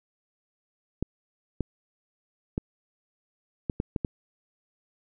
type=clicks; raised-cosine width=3 ms; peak=-14 dBFS; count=7; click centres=1.026 / 1.607 / 2.579 / 3.698 / 3.801 / 3.962 / 4.048 s; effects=none